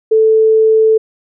sine tone, 440 Hz, A4, in tune, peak -6 dBFS, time 0.11-0.98 s, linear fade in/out 10 ms, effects none

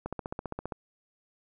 click train, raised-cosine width 1 ms, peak -20 dBFS, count 11, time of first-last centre 0.06-0.722 s, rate 15.1 Hz, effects none

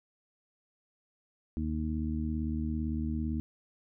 harmonic tone, 77.78 Hz, D#2, in tune, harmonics 1 / 2 / 3 / 4, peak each -33 / -40 / -34 / -39 dBFS, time 1.57-3.4 s, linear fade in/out 0 ms, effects none

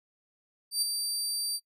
25% pulse tone with ADSR envelope, 4666 Hz, D8, 12 cents flat, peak -19 dBFS, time 0.71-1.6 s, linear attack 110 ms, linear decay 13 ms, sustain -6 dB, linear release 47 ms, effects noise-tail reverb RT60 0.1 s tail -23 dB re dry

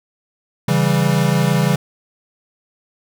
square chord, C# diminished, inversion none, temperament equal, 138.59 / 164.81 / 196 Hz, C#3 / E3 / G3, 0 / 0 / 0 cents, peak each -18 / -18 / -20 dBFS, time 0.68-1.76 s, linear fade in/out 5 ms, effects none

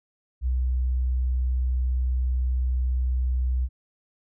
sine tone, 63 Hz, B1, 35 cents sharp, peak -21 dBFS, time 0.41-3.69 s, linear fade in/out 50 ms, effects none

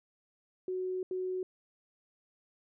sine tone bursts at uneven times, 370 Hz, F#4, in tune, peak -32 dBFS, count 2, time 0.68-1.03 / 1.11-1.43 s, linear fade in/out 2 ms, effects none

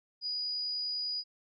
sine tone, 4915 Hz, D#8, 22 cents flat, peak -32 dBFS, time 0.21-1.24 s, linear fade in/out 50 ms, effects none

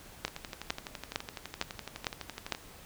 two click trains, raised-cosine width 0.2 ms, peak -12 / -21 dBFS, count 6 / 28, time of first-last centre 0.25-2.523 / 0.28-2.549 s, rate 2.2 / 11.9 Hz, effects pink hiss -52 dBFS RMS until 2.85 s

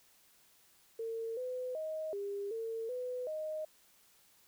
sine tone with pitch steps, 453.7 / 505 / 628 / 402.1 / 452 / 500 / 621 Hz, A#4 / B4 / D#5 / G4 / A4 / B4 / D#5, -47 / +39 / +16 / +44 / +47 / +21 / -3 cents, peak -36 dBFS, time 0.99-3.65 s, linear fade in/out 5 ms, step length 380 ms, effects white hiss -66 dBFS RMS until 4.47 s

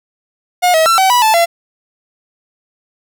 45% pulse tone with pitch steps, 718 / 640 / 1345 / 762 / 981 / 875 / 680 Hz, F5 / D#5 / E6 / G5 / B5 / A5 / F5, +48 / +49 / +34 / -49 / -12 / -10 / -46 cents, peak -8 dBFS, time 0.62-1.46 s, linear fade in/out 20 ms, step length 120 ms, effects none

